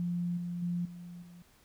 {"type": "tone with level steps", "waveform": "sine", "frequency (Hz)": 174.61, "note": "F3", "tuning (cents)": 0, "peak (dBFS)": [-30, -34, -30, -43, -49], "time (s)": [0, 1.42], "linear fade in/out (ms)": 0, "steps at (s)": [0.37, 0.62, 0.85, 1.22], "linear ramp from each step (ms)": 5, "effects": ["pink hiss -64 dBFS RMS until 1.64 s"]}